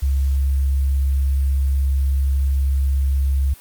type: tone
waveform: sine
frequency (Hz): 68.2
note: C#2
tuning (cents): -28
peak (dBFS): -15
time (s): 0.02-3.54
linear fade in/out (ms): 10
effects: white hiss -45 dBFS RMS until 3.6 s + Opus 48 kbps